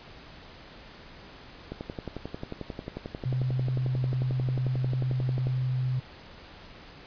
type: click train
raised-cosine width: 2 ms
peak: -21 dBFS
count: 43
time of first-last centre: 1.72-5.47 s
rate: 11.2 Hz
type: tone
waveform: sine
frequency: 128 Hz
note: C3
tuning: 38 cents flat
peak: -25 dBFS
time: 3.25-6 s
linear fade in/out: 10 ms
effects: pink hiss -48 dBFS RMS until 7.06 s + resampled to 11025 Hz